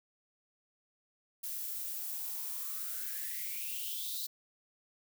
violet noise with high-pass filter sweep, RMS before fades -39 dBFS, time 1.43-4.27 s, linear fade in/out 10 ms, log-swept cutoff 410 to 4200 Hz, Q 8.5, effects none

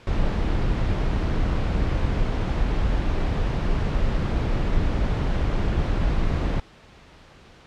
brown noise, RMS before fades -22 dBFS, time 0.07-6.6 s, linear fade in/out 2 ms, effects pink hiss -49 dBFS RMS until 7.66 s + low-pass 4000 Hz 12 dB/octave

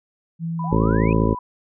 sine tone with vibrato, 164.81 Hz, E3, in tune, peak -23 dBFS, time 0.39-1.28 s, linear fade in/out 50 ms, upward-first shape sine, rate 2 Hz, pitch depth 10 cents each way
sine tone, 991 Hz, B5, 6 cents sharp, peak -28 dBFS, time 0.59-1.39 s, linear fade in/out 5 ms
sine exponential sweep, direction up, 681 to 2606 Hz, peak -31 dBFS, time 0.64-1.13 s, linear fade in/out 2 ms
harmonic tone, 55 Hz, A1, in tune, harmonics 1 / 2 / 3 / 4 / 5 / 6 / 7 / 8 / 9 / 10, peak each -23 / -22 / -28 / -23 / -25 / -27 / -26 / -26 / -32 / -30 dBFS, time 0.71-1.35 s, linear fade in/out 20 ms
effects none

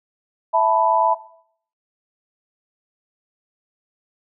sine chord, E suspended fourth, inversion none, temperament equal, 659.3 / 880 / 987.8 Hz, E5 / A5 / B5, 0 / 0 / 0 cents, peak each -18 dBFS, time 0.53-1.15 s, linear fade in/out 20 ms, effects noise-tail reverb RT60 0.6 s tail -17 dB re dry

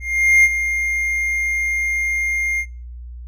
triangle tone with ADSR envelope, 2118 Hz, C7, 21 cents sharp, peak -6 dBFS, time 0-2.66 s, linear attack 440 ms, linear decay 42 ms, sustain -10 dB, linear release 66 ms, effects noise-tail reverb RT60 0.4 s tail -23 dB re dry + added 60 Hz sine -31 dBFS peak until 3.27 s

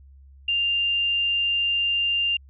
sine tone, 2794 Hz, F7, in tune, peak -20 dBFS, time 0.48-2.37 s, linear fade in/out 5 ms, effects added 68 Hz sine -46 dBFS peak until 2.49 s

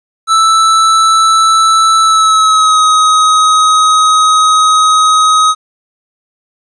square tone with pitch glide, 1318.5 to 1262.6 Hz, E6 to D#6, 0 to +25 cents, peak -6 dBFS, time 0.27-5.55 s, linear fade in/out 50 ms, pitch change -75 cents, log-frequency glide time 2.01-2.8 s, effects resampled to 22050 Hz + 8-bit

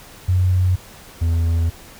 sine / triangle tone pair in turn, 91.7 / 83.35 Hz, F#2 / E2, -15 / +20 cents, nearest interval major second, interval 165 cents, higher first, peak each -13 dBFS, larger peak neither, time 0.28-0.76 / 1.21-1.7 s, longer second, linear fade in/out 10 ms, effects pink hiss -42 dBFS RMS until 1.99 s

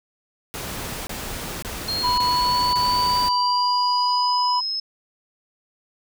pink noise bursts, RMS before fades -31 dBFS, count 5, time 0.54-3.286 s, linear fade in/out 0 ms, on 530 ms, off 24 ms
sine exponential sweep, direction up, 4218 to 5200 Hz, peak -23 dBFS, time 1.88-4.8 s, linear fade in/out 5 ms
triangle tone, 987.8 Hz, B5, in tune, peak -17 dBFS, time 2.03-4.61 s, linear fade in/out 20 ms
effects none

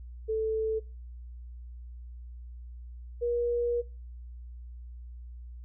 sine tone pair in turn, 439.6 / 477.8 Hz, A4 / A#4, -2 / +43 cents, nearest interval minor second, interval 145 cents, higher second, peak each -26 dBFS, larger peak neither, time 0.28-0.8 / 3.21-3.82 s, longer second, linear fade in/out 20 ms, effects noise-tail reverb RT60 0.3 s tail -21 dB re dry + added 60 Hz sine -41 dBFS peak until 5.64 s

